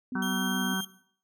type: tone with vibrato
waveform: sine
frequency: 248.9 Hz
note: B3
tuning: 14 cents sharp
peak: -32 dBFS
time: 0.12-0.74 s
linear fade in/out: 2 ms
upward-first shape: sine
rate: 7.2 Hz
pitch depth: 41 cents each way
type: harmonic tone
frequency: 190.1 Hz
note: F#3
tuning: 47 cents sharp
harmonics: 1 / 2 / 4 / 5 / 6 / 7 / 8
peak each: -31 / -42 / -43 / -40 / -41 / -43 / -34 dBFS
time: 0.15-0.81 s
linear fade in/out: 5 ms
type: tone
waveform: sawtooth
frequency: 3200 Hz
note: G7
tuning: 35 cents sharp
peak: -30 dBFS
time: 0.22-0.85 s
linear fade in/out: 5 ms
effects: noise-tail reverb RT60 0.6 s tail -17 dB re dry